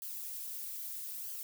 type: noise with flanger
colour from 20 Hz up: violet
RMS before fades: -42 dBFS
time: 0.02-1.43 s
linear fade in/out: 0 ms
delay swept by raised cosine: 0.64 to 4.44 ms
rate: 0.78 Hz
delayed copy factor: +0.55
effects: none